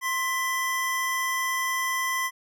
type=tone pair together; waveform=square; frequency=1054 / 1989.7 Hz; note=C6 / B6; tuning=+12 / +12 cents; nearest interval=major seventh; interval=1100 cents; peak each=-29 / -28 dBFS; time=0.01-2.31 s; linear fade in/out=50 ms; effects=none